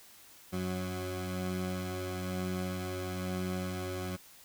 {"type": "tone pair together", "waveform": "20% pulse", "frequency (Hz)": [92.28, 183.5], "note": ["F#2", "F#3"], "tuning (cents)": [-4, -14], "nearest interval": "octave", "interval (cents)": 1190, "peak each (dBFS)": [-32, -32], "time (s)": [0.52, 4.17], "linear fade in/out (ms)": 20, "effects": ["white hiss -56 dBFS RMS until 4.44 s"]}